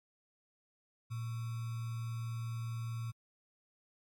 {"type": "tone with sample-and-hold", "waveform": "sine", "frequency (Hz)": 115.6, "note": "A#2", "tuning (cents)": -14, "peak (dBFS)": -36, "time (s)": [1.1, 3.12], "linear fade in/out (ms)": 20, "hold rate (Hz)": 1225, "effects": ["MP3 64 kbps"]}